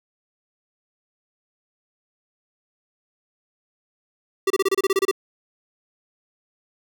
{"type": "tone bursts", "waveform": "square", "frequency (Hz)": 388.2, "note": "G4", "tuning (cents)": -17, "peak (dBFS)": -17, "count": 11, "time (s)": [4.47, 5.113], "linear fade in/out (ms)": 5, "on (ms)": 33, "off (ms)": 28, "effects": []}